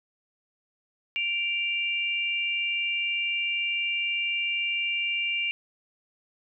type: tone pair together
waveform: sine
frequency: 2349 / 2793 Hz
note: D7 / F7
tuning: 0 / -1 cents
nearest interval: minor third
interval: 299 cents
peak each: -28 dBFS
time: 1.16-5.51 s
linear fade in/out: 0 ms
effects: none